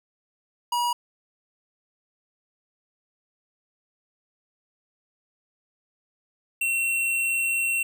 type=tone pair in turn; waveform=square; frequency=962 / 2721 Hz; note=B5 / F7; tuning=-46 / -46 cents; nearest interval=octave + tritone; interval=1800 cents; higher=second; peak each=-23 dBFS; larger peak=neither; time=0.72-0.93 / 6.61-7.83 s; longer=second; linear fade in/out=5 ms; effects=none